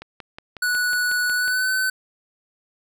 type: click train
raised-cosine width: 0.3 ms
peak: -20 dBFS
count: 9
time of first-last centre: 0.02-1.48 s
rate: 5.48 Hz
type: tone with pitch glide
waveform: square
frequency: 1474 to 1518.9 Hz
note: F#6 to F#6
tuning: -7 to +45 cents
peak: -20 dBFS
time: 0.62-1.9 s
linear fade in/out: 5 ms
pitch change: +52 cents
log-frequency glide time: 1.34-1.71 s
effects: none